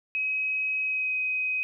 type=tone with pitch glide; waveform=sine; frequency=2542 to 2519 Hz; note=D#7 to D#7; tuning=+36 to +21 cents; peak=-25 dBFS; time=0.15-1.63 s; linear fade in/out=0 ms; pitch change=-15 cents; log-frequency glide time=0.83-1.14 s; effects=none